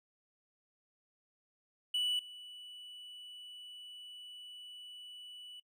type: tone with level steps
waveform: triangle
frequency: 2960 Hz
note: F#7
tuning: in tune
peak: -29 / -46 dBFS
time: 1.94-5.6 s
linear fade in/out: 5 ms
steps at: 2.19 s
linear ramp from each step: 2 ms
effects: noise-tail reverb RT60 0.1 s tail -21 dB re dry